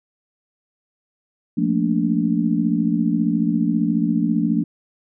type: chord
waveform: sine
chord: Bb major seventh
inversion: second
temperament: just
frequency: 174.81 / 218.5 / 233.1 / 291.4 Hz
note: F3 / A3 / Bb3 / D4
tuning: +2 / -12 / 0 / -13 cents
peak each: -22 dBFS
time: 1.57-4.64 s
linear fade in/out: 10 ms
effects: none